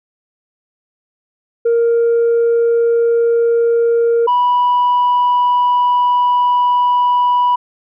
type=tone pair in turn; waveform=sine; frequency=466.2 / 981.6 Hz; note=A#4 / B5; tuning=0 / -11 cents; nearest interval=octave + minor second; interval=1289 cents; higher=second; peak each=-8 dBFS; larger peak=neither; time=1.65-4.27 / 4.27-7.56 s; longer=second; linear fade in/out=10 ms; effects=tanh soft clip ceiling -8 dBFS